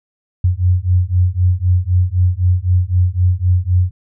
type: beating tone pair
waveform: sine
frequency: 88.6 / 92.5 Hz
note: F2 / F#2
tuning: +25 / 0 cents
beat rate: 3.9 Hz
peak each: -14 dBFS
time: 0.44-3.91 s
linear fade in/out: 5 ms
effects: none